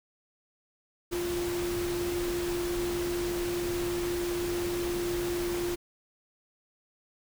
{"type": "tone in noise", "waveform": "sine", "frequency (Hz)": 349.2, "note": "F4", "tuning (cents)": 0, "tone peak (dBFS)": -29, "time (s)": [1.11, 5.76], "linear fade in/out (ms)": 20, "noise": "pink", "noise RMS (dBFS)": -37, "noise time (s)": [1.11, 5.76], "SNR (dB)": 5, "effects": []}